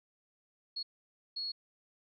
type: tone bursts at uneven times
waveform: sine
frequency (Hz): 4333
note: C#8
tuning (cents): -40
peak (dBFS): -35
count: 2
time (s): 0.76-0.83 / 1.36-1.52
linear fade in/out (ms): 10
effects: none